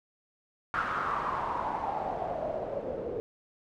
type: noise with low-pass filter sweep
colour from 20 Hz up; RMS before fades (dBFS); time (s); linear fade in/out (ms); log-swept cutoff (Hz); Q
white; -33; 0.74-3.2; 0; 1400 to 460; 6.1
effects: none